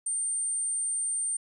sine tone, 8870 Hz, C#9, in tune, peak -27 dBFS, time 0.06-1.37 s, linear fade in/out 5 ms, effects none

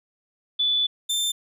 sine / sawtooth tone pair in turn, 3475 / 3569 Hz, A7 / A7, -22 / +24 cents, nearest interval unison, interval 46 cents, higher second, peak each -19 dBFS, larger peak neither, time 0.59-0.87 / 1.09-1.32 s, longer first, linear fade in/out 10 ms, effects resampled to 32000 Hz

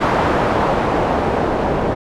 white noise with low-pass filter sweep, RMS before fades -17 dBFS, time 0-1.95 s, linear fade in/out 20 ms, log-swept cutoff 1000 to 620 Hz, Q 1, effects none

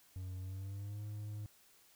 triangle tone with pitch glide, 92.5 to 105.03 Hz, F#2 to G#2, 0 to +20 cents, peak -39 dBFS, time 0.16-1.46 s, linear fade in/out 0 ms, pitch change +220 cents, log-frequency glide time 0.41-1.03 s, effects white hiss -66 dBFS RMS until 1.95 s

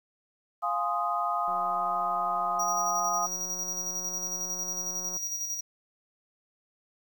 sine chord, F minor seventh, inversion none, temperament equal, 698.5 / 830.6 / 1046.5 / 1244.5 Hz, F5 / Ab5 / C6 / Eb6, 0 / 0 / 0 / 0 cents, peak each -31 / -34 / -35 / -29 dBFS, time 0.62-3.27 s, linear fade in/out 20 ms
click train, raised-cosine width 1 ms, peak -33 dBFS, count 672, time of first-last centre 1.48-5.167 s, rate 182 Hz
square tone with tremolo, 5750 Hz, F8, 50 cents sharp, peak -30 dBFS, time 2.59-5.61 s, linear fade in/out 10 ms, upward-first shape square, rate 11 Hz, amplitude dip 40%
effects 10-bit

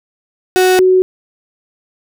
35% pulse / sine tone pair in turn, 370 / 371.5 Hz, F#4 / F#4, 0 / +7 cents, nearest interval unison, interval 7 cents, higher second, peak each -6 dBFS, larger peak neither, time 0.56-0.79 / 0.79-1.02 s, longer neither, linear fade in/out 0 ms, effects none

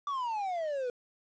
triangle exponential sweep, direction down, 1174.7 to 480 Hz, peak -29 dBFS, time 0.07-0.9 s, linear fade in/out 2 ms, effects resampled to 16000 Hz + 10-bit

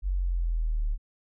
sine linear sweep, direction down, 47.49 to 35.9 Hz, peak -24 dBFS, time 0.02-0.98 s, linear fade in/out 50 ms, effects none

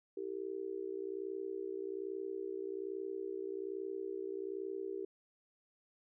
sine tone with amplitude modulation, 390 Hz, G4, 9 cents flat, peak -34 dBFS, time 0.17-5.05 s, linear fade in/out 5 ms, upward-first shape sine, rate 61.2 Hz, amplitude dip 95%, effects none

